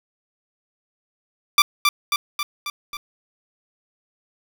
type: tone with echo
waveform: 15% pulse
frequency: 1174.7 Hz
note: D6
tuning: in tune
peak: -4 dBFS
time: 1.58-1.62 s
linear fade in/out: 2 ms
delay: 270 ms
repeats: 5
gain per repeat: -4 dB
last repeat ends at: 2.97 s
effects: 7-bit